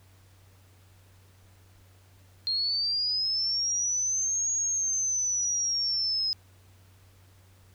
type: linear two-way sweep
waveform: sine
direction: up then down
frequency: 4198 to 6645 to 5070 Hz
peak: -25 dBFS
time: 2.47-6.33 s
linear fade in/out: 0 ms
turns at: 4.52 s
effects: added 94 Hz sine -55 dBFS peak until 7.74 s + pink hiss -62 dBFS RMS until 7.74 s